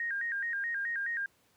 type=tone with vibrato; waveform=sine; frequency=1732 Hz; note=A6; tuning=28 cents flat; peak=-31 dBFS; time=0-1.26 s; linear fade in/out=2 ms; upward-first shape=square; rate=4.7 Hz; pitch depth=130 cents each way; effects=pink hiss -68 dBFS RMS until 1.56 s + high-pass 100 Hz 12 dB/octave